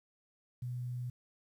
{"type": "tone with quantisation", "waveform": "sine", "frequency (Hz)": 123.47, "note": "B2", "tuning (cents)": 0, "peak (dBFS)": -36, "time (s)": [0.62, 1.1], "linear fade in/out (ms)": 5, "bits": 11, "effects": []}